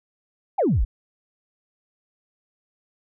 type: exponential sweep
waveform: sine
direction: down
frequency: 880 to 36.83 Hz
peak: -16 dBFS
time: 0.58-0.85 s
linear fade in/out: 10 ms
effects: tanh soft clip ceiling -12 dBFS